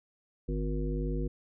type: harmonic tone with a mistuned harmonic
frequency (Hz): 51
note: G#1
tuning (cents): -31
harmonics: 1 / 3 / 5 / 7 / 9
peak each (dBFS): -31 / -36 / -38 / -39 / -41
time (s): 0.48-1.28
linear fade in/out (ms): 10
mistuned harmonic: 9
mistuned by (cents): +55
effects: none